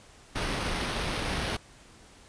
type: noise with sample-and-hold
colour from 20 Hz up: pink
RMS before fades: -31 dBFS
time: 0.35-1.57 s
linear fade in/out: 10 ms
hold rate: 7350 Hz
effects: pink hiss -54 dBFS RMS until 2.28 s + resampled to 22050 Hz